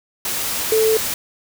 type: tone in noise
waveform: sine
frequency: 440 Hz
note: A4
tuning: in tune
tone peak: -13 dBFS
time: 0.72-0.97 s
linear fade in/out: 2 ms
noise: white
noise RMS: -23 dBFS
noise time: 0.25-1.14 s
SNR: +7 dB
effects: none